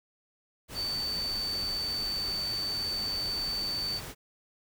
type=tone in noise; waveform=sine; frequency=4551 Hz; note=C#8; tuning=45 cents sharp; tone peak=-30 dBFS; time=0.74-4.01 s; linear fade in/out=50 ms; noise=pink; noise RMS=-41 dBFS; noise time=0.68-4.15 s; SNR=+8 dB; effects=none